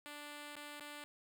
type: tone with dropouts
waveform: 5% pulse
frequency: 293.7 Hz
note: D4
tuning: in tune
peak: -36 dBFS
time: 0.06-1.04 s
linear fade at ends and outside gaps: 0 ms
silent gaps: 0.554-0.565 / 0.798-0.807 s
effects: none